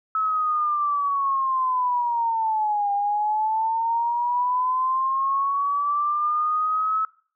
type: linear two-way sweep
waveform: sine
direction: down then up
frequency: 1298 to 804 to 1298 Hz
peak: -20 dBFS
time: 0.15-7.05 s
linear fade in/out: 2 ms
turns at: 2.92 s
effects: noise-tail reverb RT60 0.5 s tail -22 dB re dry